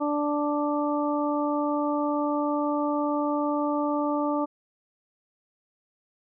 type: harmonic tone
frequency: 293.7 Hz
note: D4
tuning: in tune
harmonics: 1 / 2 / 3 / 4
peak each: -26 / -29 / -31 / -32 dBFS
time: 0-4.46 s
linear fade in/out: 20 ms
effects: none